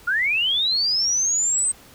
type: linear sweep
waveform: sine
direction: up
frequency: 1373 to 8340 Hz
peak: -18 dBFS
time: 0.07-1.72 s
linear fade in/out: 10 ms
effects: pink hiss -48 dBFS RMS until 1.94 s